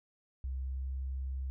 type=tone with pitch glide; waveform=sine; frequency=65.41 to 66.06 Hz; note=C2 to C2; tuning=0 to +17 cents; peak=-34 dBFS; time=0.44-1.5 s; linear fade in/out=0 ms; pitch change=+17 cents; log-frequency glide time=0.56-0.87 s; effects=none